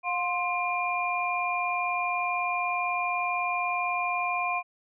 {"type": "tone cluster", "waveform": "sine", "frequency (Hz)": [713, 1049, 2402], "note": ["F5", "C6", "D7"], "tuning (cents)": [36, 4, 38], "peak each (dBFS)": -30, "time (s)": [0.03, 4.63], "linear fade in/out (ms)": 50, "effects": []}